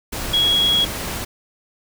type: tone in noise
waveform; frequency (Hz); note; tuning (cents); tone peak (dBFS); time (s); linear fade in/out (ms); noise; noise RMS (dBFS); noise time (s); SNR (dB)
sine; 3322; G#7; 0; -14; 0.33-0.85; 10; pink; -27; 0.12-1.25; +10
effects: none

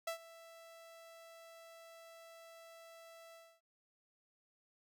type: tone with ADSR envelope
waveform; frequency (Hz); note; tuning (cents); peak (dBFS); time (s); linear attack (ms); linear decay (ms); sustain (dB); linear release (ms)
sawtooth; 662; E5; +7; -32; 0.07-3.61; 6; 100; -19; 270
effects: none

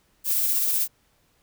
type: noise with tremolo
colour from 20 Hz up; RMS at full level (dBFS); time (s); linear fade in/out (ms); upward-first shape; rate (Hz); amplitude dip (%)
violet; -22; 0.24-0.88; 50; sine; 16; 25
effects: pink hiss -65 dBFS RMS until 1.42 s

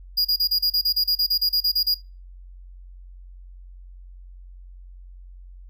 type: tone bursts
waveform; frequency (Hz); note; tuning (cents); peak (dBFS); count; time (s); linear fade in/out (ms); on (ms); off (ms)
square; 4865; D#8; -40; -18; 16; 0.17-1.945; 10; 80; 33
effects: noise-tail reverb RT60 0.3 s tail -21 dB re dry + added 45 Hz sine -40 dBFS peak until 5.69 s

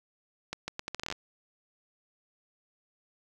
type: accelerating click train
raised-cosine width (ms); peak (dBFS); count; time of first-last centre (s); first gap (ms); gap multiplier
0.2; -17; 12; 0.53-1.124; 150; 0.76
effects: 9-bit

